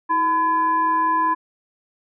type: tone with frequency modulation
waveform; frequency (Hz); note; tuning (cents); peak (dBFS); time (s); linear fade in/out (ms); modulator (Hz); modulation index
sine; 1008; B5; +35; -16; 0.09-1.35; 20; 687; 0.45
effects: none